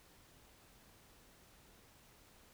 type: silence
effects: pink hiss -64 dBFS RMS until 2.53 s